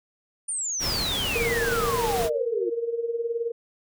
sine exponential sweep, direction down, 9397 to 337.8 Hz, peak -26 dBFS, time 0.48-2.7 s, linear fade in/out 10 ms
pink noise, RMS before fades -30 dBFS, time 0.79-2.3 s, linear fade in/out 50 ms
sine tone with tremolo, 465.9 Hz, A#4, 1 cent flat, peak -22 dBFS, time 1.35-3.52 s, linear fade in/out 10 ms, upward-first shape sine, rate 19 Hz, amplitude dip 70%
effects none

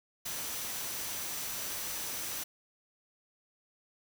sine tone in noise, 5940 Hz, F#8, 6 cents sharp, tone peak -46 dBFS, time 0.25-2.44 s, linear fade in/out 10 ms, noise white, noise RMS -38 dBFS, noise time 0.25-2.44 s, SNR -11 dB, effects none

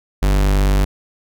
45% pulse tone, 49 Hz, G1, in tune, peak -12 dBFS, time 0.22-0.85 s, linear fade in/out 10 ms, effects none

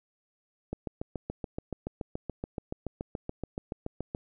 click train, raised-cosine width 2 ms, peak -20 dBFS, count 25, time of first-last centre 0.73-4.149 s, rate 7.02 Hz, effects none

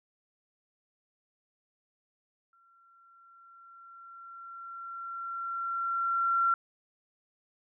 sine tone with exponential growth, 1365 Hz, F6, 40 cents flat, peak -22 dBFS, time 2.53-6.54 s, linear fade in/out 2 ms, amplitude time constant 870 ms, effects none

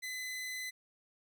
sawtooth tone, 2019 Hz, B6, 38 cents sharp, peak -35 dBFS, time 0.02-0.71 s, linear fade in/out 20 ms, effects none

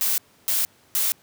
blue noise bursts, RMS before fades -22 dBFS, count 3, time 0.01-1.12 s, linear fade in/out 0 ms, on 170 ms, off 300 ms, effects pink hiss -57 dBFS RMS until 1.22 s + high-pass 100 Hz 12 dB/octave

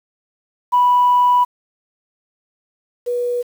sine tone pair in turn, 984 / 486.6 Hz, B5 / B4, -7 / -26 cents, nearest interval octave, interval 1219 cents, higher first, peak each -9 / -17 dBFS, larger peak first, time 0.72-1.45 / 3.06-3.43 s, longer first, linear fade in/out 20 ms, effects tanh soft clip ceiling -6 dBFS + 7-bit

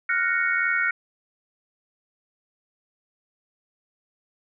sine chord, Gb major seventh, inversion third, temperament equal, 1396.9 / 1480 / 1864.7 / 2217 Hz, F6 / Gb6 / Bb6 / Db7, 0 / 0 / 0 / 0 cents, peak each -26 dBFS, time 0.09-0.91 s, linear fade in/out 5 ms, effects none

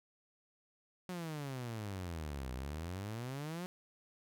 sawtooth exponential two-way sweep, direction down then up, 185 to 61.74 to 185 Hz, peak -36 dBFS, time 1.09-3.66 s, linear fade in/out 0 ms, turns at 2.53 s, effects none

